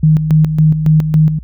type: tone with tremolo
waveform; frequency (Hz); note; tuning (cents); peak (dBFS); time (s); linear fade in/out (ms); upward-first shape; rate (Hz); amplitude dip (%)
sine; 155.56; D#3; 0; -5; 0.03-1.39; 5; square; 3.6; 60
effects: added 60 Hz sine -29 dBFS peak until 1.43 s